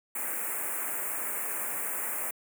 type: band-stop noise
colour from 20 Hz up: white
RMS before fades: -33 dBFS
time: 0.15-2.31 s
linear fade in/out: 5 ms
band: 2400 to 7800 Hz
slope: 48 dB/octave
effects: high-pass 300 Hz 12 dB/octave